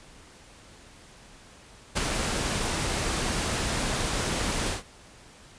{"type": "noise with ADSR envelope", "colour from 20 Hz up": "pink", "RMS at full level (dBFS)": -23, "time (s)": [1.95, 4.83], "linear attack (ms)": 26, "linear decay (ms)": 4, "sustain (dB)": -5, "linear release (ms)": 130, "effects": ["pink hiss -51 dBFS RMS until 5.58 s", "resampled to 22050 Hz"]}